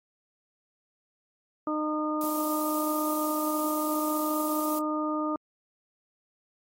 harmonic tone, 305.6 Hz, D#4, 31 cents flat, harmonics 1 / 2 / 3 / 4, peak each -29 / -34 / -38 / -32 dBFS, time 1.67-5.36 s, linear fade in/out 2 ms
violet noise, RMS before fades -35 dBFS, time 2.21-4.79 s, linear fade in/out 2 ms
effects AAC 48 kbps

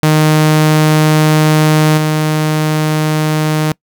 sawtooth tone with level steps, 154.5 Hz, D#3, 12 cents flat, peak -3 / -7 dBFS, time 0.03-3.72 s, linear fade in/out 0 ms, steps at 1.97 s, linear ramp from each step 10 ms, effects noise-tail reverb RT60 0.1 s tail -25 dB re dry

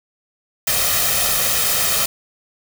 white noise with comb filter, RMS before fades -18 dBFS, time 0.67-2.06 s, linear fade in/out 5 ms, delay 1.6 ms, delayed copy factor +0.6, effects none

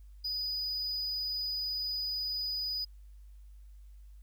triangle tone, 4961 Hz, D#8, 6 cents flat, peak -31 dBFS, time 0.24-2.85 s, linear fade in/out 10 ms, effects added 50 Hz sine -49 dBFS peak until 4.22 s + white hiss -75 dBFS RMS until 4.22 s

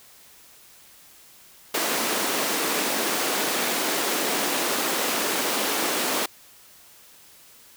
pink high-pass noise, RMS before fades -25 dBFS, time 1.74-6.26 s, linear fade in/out 5 ms, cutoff 250 Hz, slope 24 dB/octave, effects white hiss -51 dBFS RMS until 7.76 s

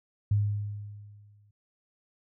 sine tone with exponential decay, 103.2 Hz, G#2, 10 cents flat, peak -20 dBFS, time 0.31-1.51 s, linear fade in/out 5 ms, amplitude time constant 260 ms, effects none

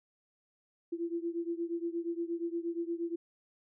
sine beating tone pair, 335.7 / 344.2 Hz, E4 / F4, +32 / -25 cents, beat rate 8.5 Hz, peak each -35 / -37 dBFS, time 0.92-3.16 s, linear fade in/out 10 ms, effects none

